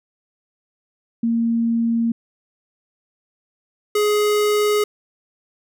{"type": "tone pair in turn", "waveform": ["sine", "square"], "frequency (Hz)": [231, 418.5], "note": ["A#3", "G#4"], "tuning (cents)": [-16, 13], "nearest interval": "minor seventh", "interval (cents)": 1029, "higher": "second", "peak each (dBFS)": -16, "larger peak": "neither", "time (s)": [[1.23, 2.12], [3.95, 4.84]], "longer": "neither", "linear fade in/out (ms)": 5, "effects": []}